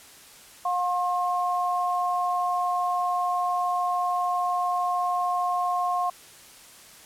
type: tone pair together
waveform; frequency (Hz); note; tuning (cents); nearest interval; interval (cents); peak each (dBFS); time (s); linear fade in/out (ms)
sine; 716 / 1071; F5 / C6; +43 / +40; perfect fifth; 697; -25 / -26; 0.65-6.1; 5
effects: white hiss -49 dBFS RMS until 7.05 s + low-pass 12000 Hz 12 dB/octave